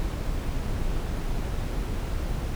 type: noise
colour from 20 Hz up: brown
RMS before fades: -28 dBFS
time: 0-2.55 s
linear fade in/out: 0 ms
effects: none